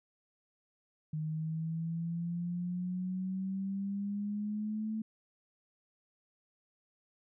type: exponential sweep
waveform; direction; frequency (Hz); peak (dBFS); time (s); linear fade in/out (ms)
sine; up; 154.1 to 220; -33; 1.13-5.02; 5
effects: none